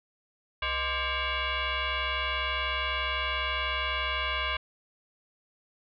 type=tone with frequency modulation; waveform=sine; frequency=621 Hz; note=D#5; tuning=3 cents flat; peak=-27 dBFS; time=0.62-4.57 s; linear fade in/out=5 ms; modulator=555 Hz; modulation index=4.9; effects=none